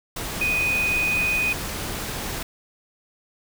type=tone in noise; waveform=sine; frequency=2489 Hz; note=D#7; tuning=in tune; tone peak=-20 dBFS; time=0.41-1.53 s; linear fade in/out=5 ms; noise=pink; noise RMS=-30 dBFS; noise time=0.16-2.43 s; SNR=+7 dB; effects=none